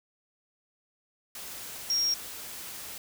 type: tone in noise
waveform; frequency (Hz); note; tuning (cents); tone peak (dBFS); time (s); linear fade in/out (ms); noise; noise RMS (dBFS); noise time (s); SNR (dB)
sine; 5588; F8; 0; -24; 1.9-2.14; 2; white; -41; 1.35-2.98; +14
effects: none